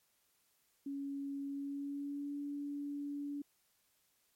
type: tone with pitch glide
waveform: sine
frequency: 279 to 286.7 Hz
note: C#4 to D4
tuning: +11 to -42 cents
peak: -38 dBFS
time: 0.86-3.42 s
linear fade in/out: 5 ms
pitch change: +47 cents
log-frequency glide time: 1.47-2.36 s
effects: white hiss -75 dBFS RMS until 4.35 s + MP3 64 kbps